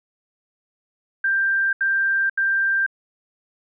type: tone bursts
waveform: sine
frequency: 1580 Hz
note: G6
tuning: 13 cents sharp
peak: -17 dBFS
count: 3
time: 1.24-2.864 s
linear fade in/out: 5 ms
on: 490 ms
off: 77 ms
effects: none